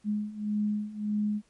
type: beating tone pair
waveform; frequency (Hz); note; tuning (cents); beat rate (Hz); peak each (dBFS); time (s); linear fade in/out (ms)
sine; 208.5 / 210.2; G#3 / G#3; +7 / +21; 1.7; -32 / -29; 0.04-1.42; 50
effects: pink hiss -67 dBFS RMS until 1.49 s + MP3 48 kbps